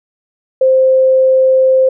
sine tone, 523 Hz, C5, 1 cent flat, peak -6 dBFS, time 0.61-1.89 s, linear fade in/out 5 ms, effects none

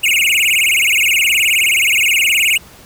square tone with vibrato, 2489 Hz, D#7, in tune, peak -11 dBFS, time 0.03-2.58 s, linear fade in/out 10 ms, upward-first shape sine, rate 19 Hz, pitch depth 270 cents each way, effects pink hiss -41 dBFS RMS until 2.85 s

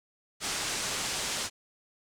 white low-pass noise, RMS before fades -33 dBFS, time 0.4-1.5 s, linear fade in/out 50 ms, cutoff 8200 Hz, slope 24 dB/octave, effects none

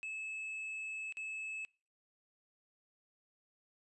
triangle tone with dropouts, 2600 Hz, E7, 24 cents flat, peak -38 dBFS, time 0.03-1.65 s, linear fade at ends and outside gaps 0 ms, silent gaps 1.124-1.17 s, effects noise-tail reverb RT60 0.4 s tail -25 dB re dry + resampled to 24000 Hz

